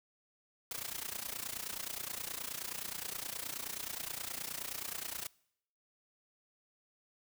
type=noise with amplitude modulation; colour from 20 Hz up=white; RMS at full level=-38 dBFS; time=0.71-5.27 s; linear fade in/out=2 ms; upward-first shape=sine; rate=29.5 Hz; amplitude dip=85%; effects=noise-tail reverb RT60 0.7 s tail -23 dB re dry